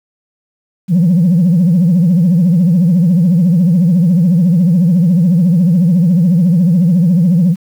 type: tone with vibrato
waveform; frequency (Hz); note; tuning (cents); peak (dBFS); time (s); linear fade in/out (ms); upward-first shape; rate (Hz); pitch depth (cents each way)
sine; 174.5; F3; -1; -5; 0.88-7.56; 50; triangle; 14; 200
effects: tanh soft clip ceiling -4 dBFS + 7-bit